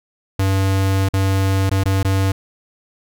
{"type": "tone with dropouts", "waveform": "square", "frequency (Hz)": 96.5, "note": "G2", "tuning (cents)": -27, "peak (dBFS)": -15, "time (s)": [0.39, 2.32], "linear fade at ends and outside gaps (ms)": 5, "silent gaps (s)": [[1.088, 1.136], [1.696, 1.712], [1.837, 1.856], [2.03, 2.047]], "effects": []}